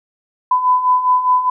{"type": "beating tone pair", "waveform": "sine", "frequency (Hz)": [1000, 1004.9], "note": ["B5", "B5"], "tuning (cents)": [21, 30], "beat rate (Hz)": 4.9, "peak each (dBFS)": [-18, -12], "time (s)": [0.51, 1.5], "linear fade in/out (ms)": 5, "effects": []}